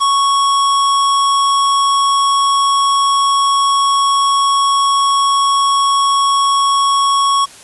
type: tone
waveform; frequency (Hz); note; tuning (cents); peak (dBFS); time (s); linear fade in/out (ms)
square; 1108.7; C#6; 0; -11; 0-7.46; 20
effects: white hiss -38 dBFS RMS until 7.63 s + resampled to 24000 Hz